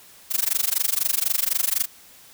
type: noise with amplitude modulation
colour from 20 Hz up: blue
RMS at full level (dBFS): -19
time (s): 0.3-1.86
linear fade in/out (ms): 20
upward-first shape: sine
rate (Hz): 24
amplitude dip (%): 100
effects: white hiss -49 dBFS RMS until 2.33 s